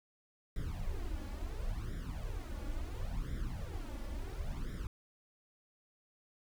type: noise with flanger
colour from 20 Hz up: brown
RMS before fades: -39 dBFS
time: 0.56-4.87 s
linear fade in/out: 2 ms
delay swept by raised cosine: 0.55 to 3.55 ms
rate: 0.72 Hz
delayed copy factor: +0.85
effects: none